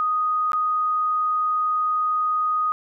sine tone with dropouts, 1244.5 Hz, D#6, in tune, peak -19 dBFS, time 0-2.72 s, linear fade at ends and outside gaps 0 ms, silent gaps 0.519-0.532 s, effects none

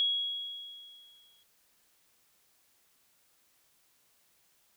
sine tone with exponential decay, 3322 Hz, G#7, in tune, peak -24 dBFS, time 0-1.43 s, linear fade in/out 0 ms, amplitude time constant 310 ms, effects white hiss -69 dBFS RMS until 4.76 s

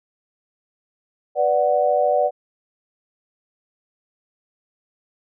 sine chord, B minor, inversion none, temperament equal, 493.9 / 587.3 / 740 Hz, B4 / D5 / F#5, 0 / 0 / 0 cents, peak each -22 / -18 / -20 dBFS, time 1.35-2.31 s, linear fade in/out 50 ms, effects none

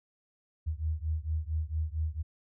sine beating tone pair, 76.8 / 81.2 Hz, D#2 / E2, -22 / -26 cents, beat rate 4.4 Hz, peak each -32 / -33 dBFS, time 0.66-2.23 s, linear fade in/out 20 ms, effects none

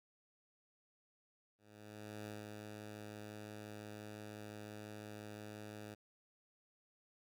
10% pulse tone with ADSR envelope, 105.8 Hz, G#2, 33 cents sharp, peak -37 dBFS, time 1.58-5.95 s, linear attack 680 ms, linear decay 200 ms, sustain -3 dB, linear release 15 ms, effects none

